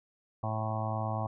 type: harmonic tone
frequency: 109.6 Hz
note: A2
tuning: 6 cents flat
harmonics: 1 / 2 / 3 / 5 / 6 / 7 / 8 / 9 / 10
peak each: -33 / -41 / -47 / -43 / -39 / -38 / -43 / -42 / -42 dBFS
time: 0.43-1.27 s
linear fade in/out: 5 ms
effects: none